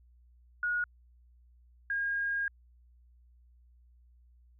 sine tone pair in turn, 1447 / 1624.2 Hz, F#6 / G#6, -39 / -39 cents, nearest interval major second, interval 200 cents, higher second, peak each -28 / -29 dBFS, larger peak first, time 0.63-0.84 / 1.9-2.48 s, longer second, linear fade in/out 2 ms, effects added 60 Hz sine -58 dBFS peak until 4.59 s

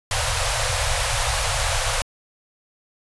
pink band-stop noise, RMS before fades -22 dBFS, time 0.11-2.02 s, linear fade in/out 2 ms, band 130 to 490 Hz, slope 96 dB/octave, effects resampled to 24000 Hz

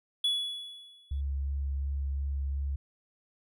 triangle tone with exponential decay, 3398 Hz, G#7, 39 cents sharp, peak -22 dBFS, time 0.24-1.21 s, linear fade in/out 5 ms, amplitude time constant 210 ms
sine tone with vibrato, 69.3 Hz, C#2, in tune, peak -29 dBFS, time 1.11-2.76 s, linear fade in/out 5 ms, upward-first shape sine, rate 2.8 Hz, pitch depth 11 cents each way
effects none

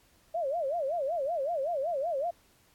sine tone with vibrato, 611 Hz, D#5, 32 cents flat, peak -28 dBFS, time 0.34-2.31 s, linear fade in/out 10 ms, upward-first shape sine, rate 5.3 Hz, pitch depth 250 cents each way, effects pink hiss -64 dBFS RMS until 2.74 s + AAC 64 kbps

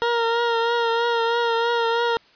20% pulse tone with vibrato, 466.2 Hz, A#4, in tune, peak -14 dBFS, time 0.02-2.17 s, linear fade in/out 0 ms, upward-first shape triangle, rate 3.1 Hz, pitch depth 36 cents each way, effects white hiss -54 dBFS RMS until 2.35 s + resampled to 11025 Hz

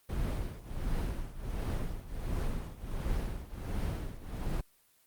brown noise with tremolo, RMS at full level -31 dBFS, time 0.09-4.61 s, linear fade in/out 5 ms, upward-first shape triangle, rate 1.4 Hz, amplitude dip 85%, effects white hiss -67 dBFS RMS until 5.06 s + Opus 32 kbps

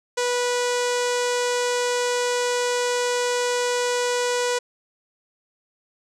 sawtooth tone with low-pass filter, 489.9 Hz, B4, 14 cents flat, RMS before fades -23 dBFS, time 0.17-4.59 s, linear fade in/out 10 ms, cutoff 7400 Hz, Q 1.9, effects none

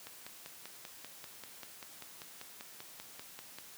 click train, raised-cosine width 0.2 ms, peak -28 dBFS, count 19, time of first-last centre 0.07-3.586 s, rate 5.12 Hz, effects white hiss -53 dBFS RMS until 3.77 s + high-pass 100 Hz 12 dB/octave

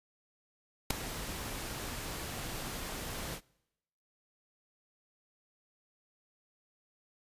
pink noise with ADSR envelope, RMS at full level -24 dBFS, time 0.9-3.41 s, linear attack 7 ms, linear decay 4 ms, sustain -16 dB, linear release 66 ms, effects noise-tail reverb RT60 0.9 s tail -25 dB re dry + resampled to 32000 Hz

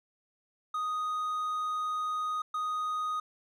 triangle tone bursts at uneven times, 1244.5 Hz, D#6, in tune, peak -28 dBFS, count 2, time 0.74-2.42 / 2.54-3.2 s, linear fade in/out 5 ms, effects none

